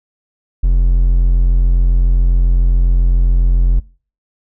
triangle tone, 43.65 Hz, F1, in tune, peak -6 dBFS, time 0.63-3.8 s, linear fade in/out 10 ms, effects noise-tail reverb RT60 0.4 s tail -22 dB re dry

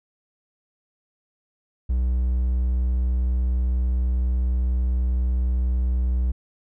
triangle tone, 62.1 Hz, B1, 10 cents sharp, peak -17 dBFS, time 1.89-6.32 s, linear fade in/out 10 ms, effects none

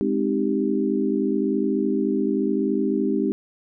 sine chord, Ab major seventh, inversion none, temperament equal, 207.7 / 261.6 / 311.1 / 392 Hz, Ab3 / C4 / Eb4 / G4, 0 / 0 / 0 / 0 cents, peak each -25 dBFS, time 0.01-3.32 s, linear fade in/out 0 ms, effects none

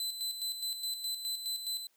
sawtooth tone with tremolo, 4030 Hz, B7, 34 cents sharp, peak -30 dBFS, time 0-1.87 s, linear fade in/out 2 ms, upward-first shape square, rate 4.8 Hz, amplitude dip 55%, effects white hiss -72 dBFS RMS until 1.96 s + high-pass 200 Hz 12 dB/octave

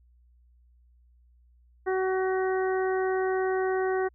harmonic tone, 376.4 Hz, F#4, 30 cents sharp, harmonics 1 / 2 / 3 / 4 / 5, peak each -25 / -32 / -38 / -37 / -38 dBFS, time 1.86-4.09 s, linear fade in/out 20 ms, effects added 60 Hz sine -57 dBFS peak until 4.14 s

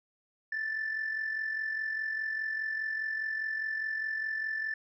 sine tone with amplitude modulation, 1761 Hz, A6, 1 cent sharp, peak -27 dBFS, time 0.52-4.74 s, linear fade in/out 5 ms, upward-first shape sine, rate 44.9 Hz, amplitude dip 60%, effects tanh soft clip ceiling -27 dBFS

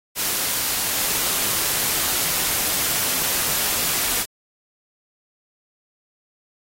white noise, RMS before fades -22 dBFS, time 0.15-4.26 s, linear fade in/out 50 ms, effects AAC 48 kbps

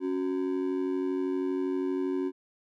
triangle ring-modulated tone, 323.2 Hz, E4, 34 cents flat, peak -22 dBFS, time 0-2.32 s, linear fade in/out 50 ms, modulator 46.3 Hz, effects none

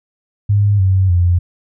sine tone with pitch steps, 102.2 / 94.81 / 87.95 Hz, G#2 / F#2 / F2, -27 / +43 / +13 cents, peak -9 dBFS, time 0.49-1.39 s, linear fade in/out 10 ms, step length 300 ms, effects none

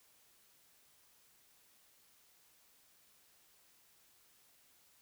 silence, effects white hiss -68 dBFS RMS until 5.01 s

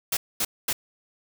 white noise bursts, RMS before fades -25 dBFS, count 3, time 0.12-0.73 s, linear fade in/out 5 ms, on 50 ms, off 230 ms, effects none

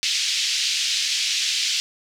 white band-pass noise, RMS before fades -23 dBFS, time 0.03-1.8 s, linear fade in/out 0 ms, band 2500 to 5700 Hz, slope 24 dB/octave, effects none

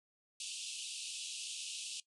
pink band-pass noise, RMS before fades -44 dBFS, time 0.4-2 s, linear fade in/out 2 ms, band 2600 to 10000 Hz, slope 96 dB/octave, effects noise-tail reverb RT60 0.1 s tail -18 dB re dry

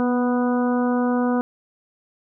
harmonic tone with a mistuned harmonic, 246.9 Hz, B3, in tune, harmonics 1 / 2 / 3 / 4 / 5 / 6, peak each -19 / -25 / -29 / -31 / -33 / -35 dBFS, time 0-1.41 s, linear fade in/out 0 ms, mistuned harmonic 1, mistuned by -17 cents, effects none

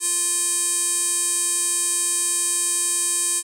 square tone with band-pass filter, 349.2 Hz, F4, in tune, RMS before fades -22 dBFS, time 0-3.43 s, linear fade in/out 50 ms, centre 8500 Hz, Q 7.1, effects none

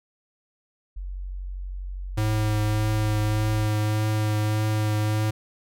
sine tone, 46.25 Hz, F#1, in tune, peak -30 dBFS, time 0.96-3.67 s, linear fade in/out 10 ms
square tone with vibrato, 107.1 Hz, A2, 46 cents flat, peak -22 dBFS, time 2.17-5.31 s, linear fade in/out 10 ms, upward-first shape triangle, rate 1.7 Hz, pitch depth 15 cents each way
effects none

